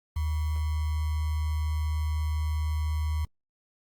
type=tone with sample-and-hold; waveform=sine; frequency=77.1 Hz; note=D#2; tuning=15 cents flat; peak=-25 dBFS; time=0.16-3.25 s; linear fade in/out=5 ms; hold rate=1050 Hz; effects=Opus 32 kbps